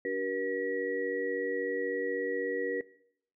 sine tone cluster, 289.3 / 381.7 / 478 / 1920 Hz, D4 / G4 / A#4 / B6, -26 / -46 / +43 / -49 cents, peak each -38 / -36 / -33 / -37 dBFS, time 0.05-2.81 s, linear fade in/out 2 ms, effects noise-tail reverb RT60 0.7 s tail -20 dB re dry

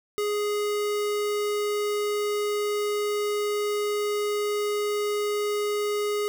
square tone, 415.3 Hz, G#4, in tune, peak -25 dBFS, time 0.18-6.28 s, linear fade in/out 0 ms, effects none

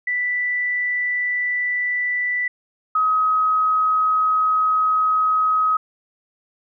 sine tone pair in turn, 1975.5 / 1267.3 Hz, B6 / D#6, 0 / +31 cents, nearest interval minor sixth, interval 769 cents, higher first, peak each -19 / -15 dBFS, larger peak second, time 0.07-2.48 / 2.95-5.77 s, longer second, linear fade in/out 5 ms, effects none

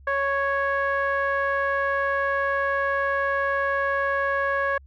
sawtooth tone with low-pass filter, 554 Hz, C#5, 1 cent flat, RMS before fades -24 dBFS, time 0.07-4.78 s, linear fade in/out 5 ms, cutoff 1500 Hz, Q 7.1, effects added 68 Hz sine -46 dBFS peak until 4.86 s

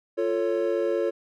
triangle chord, F augmented, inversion none, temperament equal with one note detuned, 349.2 / 444.3 / 554.4 Hz, F4 / A4 / C#5, 0 / +17 / 0 cents, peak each -25 dBFS, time 0.17-1.11 s, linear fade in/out 20 ms, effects none

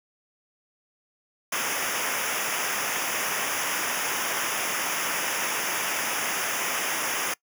pink noise with comb filter, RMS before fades -28 dBFS, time 1.52-7.34 s, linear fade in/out 5 ms, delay 0.24 ms, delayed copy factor -0.95, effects noise-tail reverb RT60 0.1 s tail -23 dB re dry + high-pass 150 Hz 12 dB/octave

